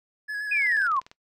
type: tone with vibrato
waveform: triangle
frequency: 1688 Hz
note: G#6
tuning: 28 cents sharp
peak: -26 dBFS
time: 0.28-0.88 s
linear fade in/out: 20 ms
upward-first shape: square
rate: 7.9 Hz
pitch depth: 22 cents each way
type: linear sweep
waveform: sine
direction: down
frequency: 2525 to 1012 Hz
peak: -21 dBFS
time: 0.51-1 s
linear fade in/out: 10 ms
type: click train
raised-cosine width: 0.2 ms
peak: -28 dBFS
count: 12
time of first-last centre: 0.57-1.115 s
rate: 20.2 Hz
effects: noise-tail reverb RT60 0.1 s tail -21 dB re dry